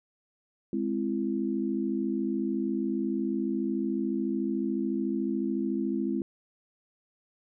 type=chord; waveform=sine; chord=Ab augmented; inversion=none; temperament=equal with one note detuned; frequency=207.7 / 261.6 / 335.4 Hz; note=Ab3 / C4 / E4; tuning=0 / 0 / +30 cents; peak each=-31 dBFS; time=0.73-6.22 s; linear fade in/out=2 ms; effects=none